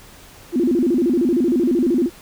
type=tone with vibrato; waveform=sine; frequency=293.7 Hz; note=D4; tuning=in tune; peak=-14 dBFS; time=0.52-2.1 s; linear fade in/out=50 ms; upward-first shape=square; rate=13 Hz; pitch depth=280 cents each way; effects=pink hiss -44 dBFS RMS until 2.21 s